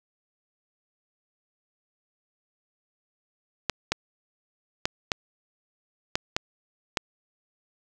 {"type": "clicks", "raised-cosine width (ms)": 0.2, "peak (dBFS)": -6, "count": 7, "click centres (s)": [3.697, 3.92, 4.855, 5.118, 6.155, 6.365, 6.972], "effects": []}